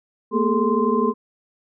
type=tone cluster; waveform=sine; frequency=221.5 / 240.7 / 408.2 / 440.5 / 1042 Hz; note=A3 / B3 / G#4 / A4 / C6; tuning=+12 / -44 / -30 / +2 / -7 cents; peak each=-23 dBFS; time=0.31-1.14 s; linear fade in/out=50 ms; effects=none